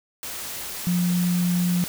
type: tone in noise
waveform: sine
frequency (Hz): 177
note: F3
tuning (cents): +23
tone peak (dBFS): -19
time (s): 0.87-1.84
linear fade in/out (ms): 0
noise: white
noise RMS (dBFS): -33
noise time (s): 0.23-1.88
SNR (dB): +11
effects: none